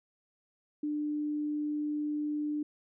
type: tone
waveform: sine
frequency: 298.1 Hz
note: D4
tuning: 26 cents sharp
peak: -30 dBFS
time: 0.83-2.63 s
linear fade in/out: 5 ms
effects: none